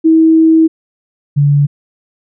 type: tone pair in turn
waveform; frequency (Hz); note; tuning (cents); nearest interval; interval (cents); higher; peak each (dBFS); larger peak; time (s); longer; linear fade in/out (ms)
sine; 322 / 143.74; E4 / D3; -41 / -37; octave + major second; 1396; first; -4 / -6; first; 0.04-0.68 / 1.36-1.67; first; 20
effects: none